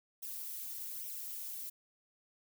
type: noise with flanger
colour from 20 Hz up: violet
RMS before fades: -43 dBFS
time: 0.22-1.7 s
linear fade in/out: 10 ms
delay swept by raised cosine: 0.33 to 4.03 ms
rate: 1.2 Hz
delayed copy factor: +0.8
effects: none

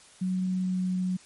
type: tone with pitch glide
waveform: sine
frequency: 185 to 183.72 Hz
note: F#3 to F#3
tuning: 0 to -12 cents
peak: -25 dBFS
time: 0.21-1.17 s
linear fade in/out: 10 ms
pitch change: -12 cents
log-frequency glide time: 0.6-0.9 s
effects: white hiss -54 dBFS RMS until 1.25 s + MP3 48 kbps

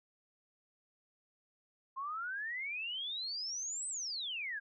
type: exponential two-way sweep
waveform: sine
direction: up then down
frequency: 1046.5 to 8260 to 1578 Hz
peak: -37 dBFS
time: 1.96-4.6 s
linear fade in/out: 20 ms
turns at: 3.88 s
effects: none

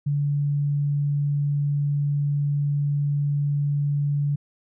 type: tone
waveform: sine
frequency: 144.1 Hz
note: D3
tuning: 33 cents flat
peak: -20 dBFS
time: 0.06-4.36 s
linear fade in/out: 10 ms
effects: none

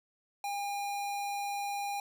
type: tone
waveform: square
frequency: 808 Hz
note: G#5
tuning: 48 cents flat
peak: -34 dBFS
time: 0.44-2 s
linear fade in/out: 2 ms
effects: none

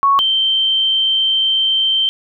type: tone pair in turn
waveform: sine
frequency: 1108.7 / 3123 Hz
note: C#6 / G7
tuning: 0 / -7 cents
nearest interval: octave + tritone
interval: 1793 cents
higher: second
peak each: -9 / -12 dBFS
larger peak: first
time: 0.03-0.19 / 0.19-2.09 s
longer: second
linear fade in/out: 0 ms
effects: none

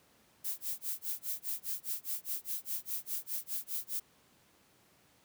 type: noise with tremolo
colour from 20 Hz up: violet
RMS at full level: -35 dBFS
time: 0.44-4 s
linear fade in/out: 10 ms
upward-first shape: sine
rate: 4.9 Hz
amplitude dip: 100%
effects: pink hiss -66 dBFS RMS until 5.24 s + high-pass 100 Hz 12 dB/octave

